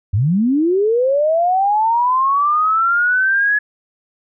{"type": "linear sweep", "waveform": "sine", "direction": "up", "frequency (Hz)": [87.31, 1700], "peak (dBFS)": -12, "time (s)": [0.13, 3.59], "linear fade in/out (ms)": 10, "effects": []}